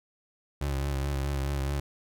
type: tone with vibrato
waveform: 30% pulse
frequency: 69.3 Hz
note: C#2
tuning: in tune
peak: -25 dBFS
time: 0.61-1.8 s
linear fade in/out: 5 ms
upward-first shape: sine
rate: 4.7 Hz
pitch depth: 46 cents each way
effects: none